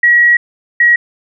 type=tone pair in turn; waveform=sine; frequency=1913 / 1906.1 Hz; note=A#6 / A#6; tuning=+44 / +38 cents; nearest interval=unison; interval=6 cents; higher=first; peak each=-5 dBFS; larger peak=neither; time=0.03-0.37 / 0.8-0.96 s; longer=first; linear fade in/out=5 ms; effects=none